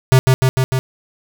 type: tone with echo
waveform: square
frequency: 130.81 Hz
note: C3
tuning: in tune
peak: -7 dBFS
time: 0.12-0.19 s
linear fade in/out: 0 ms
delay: 150 ms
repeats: 4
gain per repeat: -2 dB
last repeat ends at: 0.79 s
effects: none